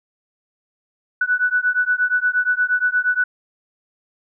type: beating tone pair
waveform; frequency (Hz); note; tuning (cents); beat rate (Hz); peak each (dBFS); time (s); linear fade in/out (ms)
sine; 1480 / 1488.5; F#6 / F#6; 0 / +10; 8.5; -19; 1.21-3.24; 5
effects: none